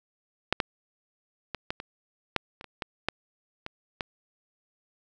clicks, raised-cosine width 0.3 ms, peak -6 / -8 / -16 / -14 / -21 / -7 / -25 / -26 / -15 / -9 / -20 / -14 dBFS, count 12, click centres 0.526 / 0.602 / 1.547 / 1.705 / 1.801 / 2.363 / 2.611 / 2.643 / 2.822 / 3.086 / 3.664 / 4.008 s, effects none

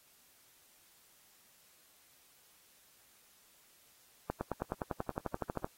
accelerating click train, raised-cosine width 1 ms, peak -20 dBFS, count 16, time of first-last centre 4.3-5.645 s, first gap 110 ms, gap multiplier 0.97, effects white hiss -65 dBFS RMS until 5.77 s + AAC 48 kbps

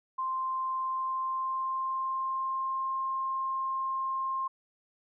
sine tone with pitch glide, 1046.5 to 1061.1 Hz, C6 to C6, 0 to +24 cents, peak -29 dBFS, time 0.18-4.48 s, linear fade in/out 10 ms, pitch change +24 cents, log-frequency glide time 0.78-2.95 s, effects none

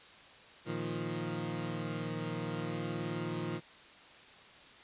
20% pulse chord, Bb suspended fourth, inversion none, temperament equal, 116.54 / 155.56 / 174.61 Hz, Bb2 / Eb3 / F3, 0 / 0 / 0 cents, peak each -36 / -34 / -35 dBFS, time 0.65-3.61 s, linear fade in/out 50 ms, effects white hiss -55 dBFS RMS until 4.83 s + resampled to 8000 Hz

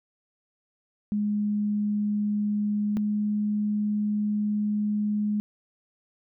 sine tone pair in turn, 208 / 209.2 Hz, G#3 / G#3, +3 / +13 cents, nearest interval unison, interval 10 cents, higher second, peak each -23 dBFS, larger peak neither, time 1.12-2.97 / 2.97-5.4 s, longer second, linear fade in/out 0 ms, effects none

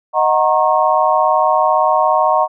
sine chord, D# minor seventh, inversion none, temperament equal with one note detuned, 622.3 / 740 / 932.3 / 1086.5 Hz, D#5 / F#5 / A#5 / C#6, 0 / 0 / 0 / -35 cents, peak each -16 dBFS, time 0.13-2.48 s, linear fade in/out 50 ms, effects none

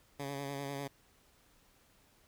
10% pulse tone with vibrato, 140 Hz, C#3, 18 cents sharp, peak -30 dBFS, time 0.19-0.88 s, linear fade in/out 10 ms, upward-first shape sine, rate 10 Hz, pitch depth 32 cents each way, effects pink hiss -67 dBFS RMS until 2.27 s

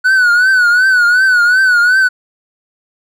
triangle tone with vibrato, 1480 Hz, F#6, in tune, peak -5 dBFS, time 0.04-2.09 s, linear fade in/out 20 ms, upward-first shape triangle, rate 2.7 Hz, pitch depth 99 cents each way, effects none

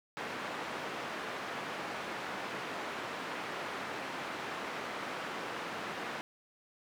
white band-pass noise, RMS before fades -40 dBFS, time 0.17-6.21 s, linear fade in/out 0 ms, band 190 to 1700 Hz, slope 12 dB/octave, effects none

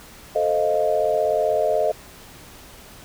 sine chord, F dominant seventh, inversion first, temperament equal, 440 / 523.3 / 622.3 / 698.5 Hz, A4 / C5 / Eb5 / F5, 0 / 0 / 0 / 0 cents, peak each -24 / -26 / -20 / -25 dBFS, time 0.35-1.92 s, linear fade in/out 10 ms, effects pink hiss -44 dBFS RMS until 3.04 s

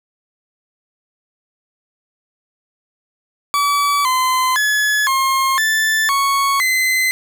40% pulse tone with pitch steps, 1146 / 1027 / 1703 / 1070 / 1758 / 1108 / 2047 Hz, D6 / C6 / G#6 / C6 / A6 / C#6 / C7, -43 / -33 / +43 / +38 / -2 / -1 / -38 cents, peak -13 dBFS, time 3.54-7.11 s, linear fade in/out 0 ms, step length 510 ms, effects none

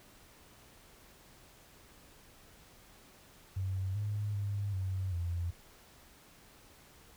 sine tone with pitch steps, 95 / 103.9 / 101.2 / 94.4 / 86.3 Hz, F#2 / G#2 / G#2 / F#2 / F2, +46 / +1 / -44 / +35 / -20 cents, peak -32 dBFS, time 3.56-5.51 s, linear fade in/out 10 ms, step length 390 ms, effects pink hiss -59 dBFS RMS until 7.16 s

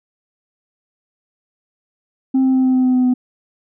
sine tone with pitch steps, 263.7 / 261.9 / 260.1 / 258.3 / 256.5 / 254.7 / 253 / 251.2 Hz, C4 / C4 / C4 / C4 / C4 / C4 / B3 / B3, +14 / +2 / -10 / -22 / -34 / -46 / +42 / +30 cents, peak -9 dBFS, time 2.34-3.14 s, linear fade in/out 10 ms, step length 100 ms, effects tanh soft clip ceiling -10 dBFS

